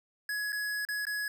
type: tone with dropouts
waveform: square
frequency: 1681 Hz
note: G#6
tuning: 20 cents sharp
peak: -32 dBFS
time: 0.29-1.28 s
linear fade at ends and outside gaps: 2 ms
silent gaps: 0.522-0.528 / 0.851-0.887 / 1.053-1.068 s
effects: none